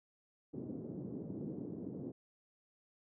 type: band-pass noise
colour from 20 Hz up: white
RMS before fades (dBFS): -44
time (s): 0.53-2.12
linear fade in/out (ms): 10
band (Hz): 120 to 360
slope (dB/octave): 24
effects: none